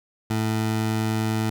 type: tone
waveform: 20% pulse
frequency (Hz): 110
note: A2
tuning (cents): 0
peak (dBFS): -17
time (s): 0.3-1.5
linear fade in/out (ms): 5
effects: none